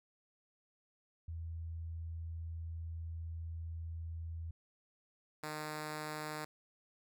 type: tone pair in turn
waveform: sine / 5% pulse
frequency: 82.41 / 152.99 Hz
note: E2 / D#3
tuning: 0 / -29 cents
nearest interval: major seventh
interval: 1071 cents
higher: second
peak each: -40 / -29 dBFS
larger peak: second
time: 1.28-4.51 / 5.43-6.45 s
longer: first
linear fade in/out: 5 ms
effects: none